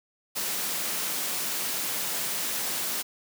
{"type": "high-pass noise", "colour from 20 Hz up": "white", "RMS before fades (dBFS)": -30, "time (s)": [0.35, 3.03], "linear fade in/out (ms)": 20, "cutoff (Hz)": 140, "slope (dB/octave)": 24, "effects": []}